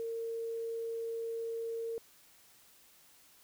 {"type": "tone", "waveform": "sine", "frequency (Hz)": 457.6, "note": "A#4", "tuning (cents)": -32, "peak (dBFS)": -35, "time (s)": [0, 1.98], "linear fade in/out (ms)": 0, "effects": ["white hiss -62 dBFS RMS until 3.43 s"]}